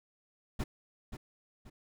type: noise with echo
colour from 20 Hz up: brown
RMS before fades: -32 dBFS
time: 0.59-0.64 s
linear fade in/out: 10 ms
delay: 530 ms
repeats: 2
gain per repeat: -9 dB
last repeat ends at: 1.7 s
effects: none

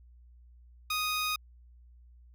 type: tone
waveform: 15% pulse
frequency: 1244.5 Hz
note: D#6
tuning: in tune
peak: -23 dBFS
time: 0.9-1.36 s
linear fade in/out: 5 ms
effects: added 60 Hz sine -53 dBFS peak until 2.34 s

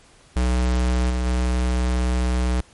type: tone with level steps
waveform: square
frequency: 62 Hz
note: B1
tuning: 7 cents sharp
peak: -18 / -21 / -19 dBFS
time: 0.36-2.61 s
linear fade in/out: 5 ms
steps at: 1.09 / 1.25 s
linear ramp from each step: 20 ms
effects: pink hiss -52 dBFS RMS until 2.73 s + MP3 48 kbps

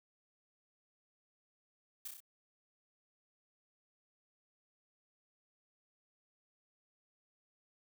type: noise with echo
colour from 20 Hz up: blue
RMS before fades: -43 dBFS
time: 2.05-2.08 s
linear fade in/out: 5 ms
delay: 31 ms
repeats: 4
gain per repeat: -3 dB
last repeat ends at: 2.204 s
effects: none

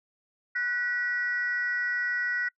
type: tone pair together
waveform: sine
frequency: 1480 / 1933 Hz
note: F#6 / B6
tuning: 0 / -38 cents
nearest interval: perfect fourth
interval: 462 cents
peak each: -28 dBFS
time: 0.55-2.49 s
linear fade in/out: 10 ms
effects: noise-tail reverb RT60 0.1 s tail -26 dB re dry + tanh soft clip ceiling -20 dBFS

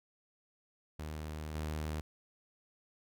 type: tone with level steps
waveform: sawtooth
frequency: 77 Hz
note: D#2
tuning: 17 cents flat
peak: -36 / -32 dBFS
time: 0.99-2.01 s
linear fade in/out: 5 ms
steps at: 1.55 s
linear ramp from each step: 2 ms
effects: none

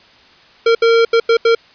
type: tone bursts at uneven times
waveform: square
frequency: 460 Hz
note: A#4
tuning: 23 cents flat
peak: -9 dBFS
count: 5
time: 0.66-0.75 / 0.82-1.05 / 1.13-1.2 / 1.29-1.37 / 1.45-1.55 s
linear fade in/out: 5 ms
effects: white hiss -46 dBFS RMS until 1.74 s + resampled to 11025 Hz

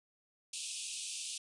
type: band-pass noise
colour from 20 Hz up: white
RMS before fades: -42 dBFS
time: 0.53-1.38 s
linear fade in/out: 5 ms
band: 2500 to 10000 Hz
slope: 96 dB/octave
effects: resampled to 24000 Hz

